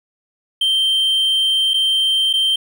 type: tone with dropouts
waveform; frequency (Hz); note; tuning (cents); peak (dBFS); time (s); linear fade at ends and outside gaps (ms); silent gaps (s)
triangle; 3136; G7; 0; -12; 0.61-2.56; 5; 1.736-1.74 / 2.33-2.336
effects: none